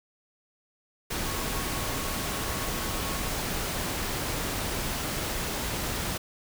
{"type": "tone in noise", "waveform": "sine", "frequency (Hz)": 1102, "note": "C#6", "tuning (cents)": -11, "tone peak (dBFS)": -41, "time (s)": [1.25, 3.29], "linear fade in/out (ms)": 10, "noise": "pink", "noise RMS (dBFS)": -31, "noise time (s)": [1.1, 6.18], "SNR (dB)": -13, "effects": []}